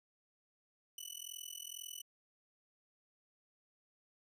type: tone with amplitude modulation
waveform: 15% pulse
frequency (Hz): 2974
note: F#7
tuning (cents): +8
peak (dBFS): -34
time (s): 0.98-2.02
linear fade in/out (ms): 2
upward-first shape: sine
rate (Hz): 42.1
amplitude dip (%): 100
effects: none